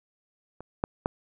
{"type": "clicks", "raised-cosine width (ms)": 1, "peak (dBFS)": [-27, -11, -11], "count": 3, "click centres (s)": [0.606, 0.839, 1.059], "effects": []}